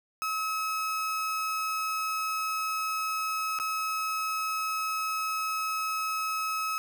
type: tone with dropouts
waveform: 35% pulse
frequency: 1285 Hz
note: E6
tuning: 45 cents flat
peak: -27 dBFS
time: 0.22-6.78 s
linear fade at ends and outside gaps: 0 ms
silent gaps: 3.588-3.599 s
effects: none